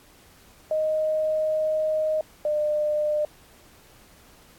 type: tone pair in turn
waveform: sine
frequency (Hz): 622.3 / 601.4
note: D#5 / D5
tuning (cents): 0 / +41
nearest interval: minor second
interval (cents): 59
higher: first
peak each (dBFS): -21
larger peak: neither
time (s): 0.71-2.21 / 2.45-3.25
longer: first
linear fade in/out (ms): 2
effects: pink hiss -54 dBFS RMS until 4.58 s + AAC 64 kbps